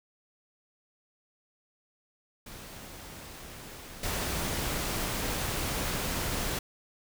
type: noise with level steps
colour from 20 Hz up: pink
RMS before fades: -45 / -32 dBFS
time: 2.46-6.59 s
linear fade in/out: 5 ms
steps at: 4.03 s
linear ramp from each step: 5 ms
effects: none